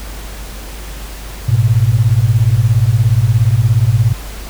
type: beating tone pair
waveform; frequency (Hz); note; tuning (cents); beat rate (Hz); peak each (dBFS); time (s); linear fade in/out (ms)
sine; 105.2 / 122.2; G#2 / B2; +23 / -18; 17; -11; 1.48-4.13; 10
effects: added 50 Hz sine -26 dBFS peak until 4.49 s + pink hiss -32 dBFS RMS until 4.49 s